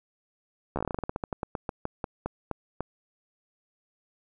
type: slowing click train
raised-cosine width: 1 ms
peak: -16 dBFS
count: 23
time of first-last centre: 0.76-2.806 s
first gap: 13 ms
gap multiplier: 1.16
effects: none